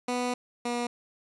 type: tone pair in turn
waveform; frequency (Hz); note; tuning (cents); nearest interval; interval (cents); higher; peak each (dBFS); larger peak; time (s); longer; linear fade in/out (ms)
15% pulse; 246.9 / 240.6; B3 / B3; 0 / -45; unison; 45; first; -21 / -22; first; 0.08-0.34 / 0.65-0.87; first; 5
effects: resampled to 24000 Hz